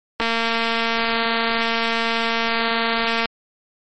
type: click train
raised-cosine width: 0.3 ms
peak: -5 dBFS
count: 701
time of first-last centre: 0.2-3.257 s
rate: 229 Hz
effects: MP3 32 kbps